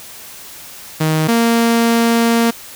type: tone pair in turn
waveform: sawtooth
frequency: 157 / 231.7 Hz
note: D#3 / A#3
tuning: +16 / -10 cents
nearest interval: perfect fifth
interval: 674 cents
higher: second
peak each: -9 / -7 dBFS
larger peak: second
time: 1-1.28 / 1.28-2.51 s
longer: second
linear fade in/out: 10 ms
effects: white hiss -35 dBFS RMS until 2.75 s